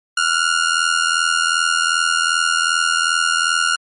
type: ring-modulated tone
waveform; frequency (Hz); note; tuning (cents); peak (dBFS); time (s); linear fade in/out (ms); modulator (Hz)
sawtooth; 1415; F6; +22; -8; 0.17-3.76; 5; 41.3
effects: MP3 48 kbps